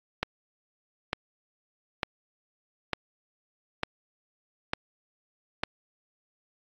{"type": "click train", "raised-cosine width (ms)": 0.3, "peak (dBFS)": -10, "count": 7, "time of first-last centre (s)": [0.23, 5.635], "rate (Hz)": 1.11, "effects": ["AAC 64 kbps"]}